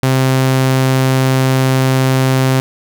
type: tone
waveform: sawtooth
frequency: 131.4 Hz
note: C3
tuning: 8 cents sharp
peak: -6 dBFS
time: 0.03-2.6 s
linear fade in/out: 0 ms
effects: none